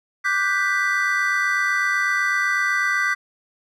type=chord; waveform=triangle; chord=G major seventh; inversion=second; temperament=equal; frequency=1174.7 / 1480 / 1568 / 1975.5 Hz; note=D6 / F#6 / G6 / B6; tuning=0 / 0 / 0 / 0 cents; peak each=-24 / -25 / -22 / -20 dBFS; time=0.24-3.15 s; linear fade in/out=20 ms; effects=none